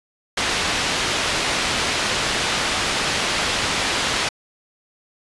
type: low-pass noise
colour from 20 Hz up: white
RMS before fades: -22 dBFS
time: 0.37-4.29 s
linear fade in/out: 5 ms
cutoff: 4100 Hz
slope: 12 dB/octave
effects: resampled to 24000 Hz